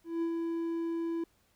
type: tone with ADSR envelope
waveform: triangle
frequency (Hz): 333.2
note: E4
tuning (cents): +19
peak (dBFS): -26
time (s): 0.04-1.24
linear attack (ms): 180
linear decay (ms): 76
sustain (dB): -3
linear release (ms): 4
effects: pink hiss -70 dBFS RMS until 1.55 s